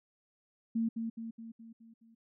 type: tone with echo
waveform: sine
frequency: 227.3 Hz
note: A#3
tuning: 43 cents flat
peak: -28 dBFS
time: 0.75-0.89 s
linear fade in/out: 10 ms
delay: 210 ms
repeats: 6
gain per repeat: -5 dB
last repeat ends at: 2.15 s
effects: none